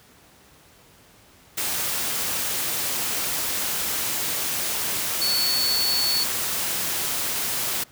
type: tone in noise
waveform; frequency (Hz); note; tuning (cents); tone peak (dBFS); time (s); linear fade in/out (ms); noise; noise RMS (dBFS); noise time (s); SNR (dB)
sine; 4435; C#8; 0; -21; 5.21-6.24; 10; white; -26; 1.57-7.84; +2
effects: pink hiss -53 dBFS RMS until 7.91 s + high-pass 60 Hz 12 dB/octave